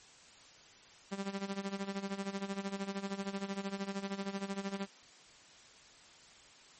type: tone with tremolo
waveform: sawtooth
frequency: 196.7 Hz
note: G3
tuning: 6 cents sharp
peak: -30 dBFS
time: 1.11-4.87 s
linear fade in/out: 20 ms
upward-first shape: sine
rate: 13 Hz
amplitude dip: 80%
effects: white hiss -58 dBFS RMS until 6.79 s + MP3 32 kbps